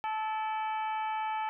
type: harmonic tone with a mistuned harmonic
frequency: 435.8 Hz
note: A4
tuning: 17 cents flat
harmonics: 2 / 3 / 4 / 5 / 6 / 7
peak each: -31 / -41 / -45 / -45 / -50 / -51 dBFS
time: 0.04-1.49 s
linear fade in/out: 0 ms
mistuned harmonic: 5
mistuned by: +88 cents
effects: none